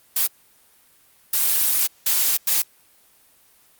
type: noise bursts at uneven times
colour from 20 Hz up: blue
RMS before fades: -19 dBFS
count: 4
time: 0.16-0.27 / 1.33-1.87 / 2.06-2.37 / 2.47-2.62 s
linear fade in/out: 5 ms
effects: white hiss -56 dBFS RMS until 3.79 s + Opus 32 kbps